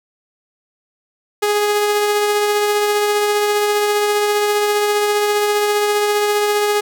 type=tone with tremolo; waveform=sawtooth; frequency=415.3 Hz; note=G#4; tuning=in tune; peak=-9 dBFS; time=1.42-6.81 s; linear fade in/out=10 ms; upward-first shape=triangle; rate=15 Hz; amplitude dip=30%; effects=none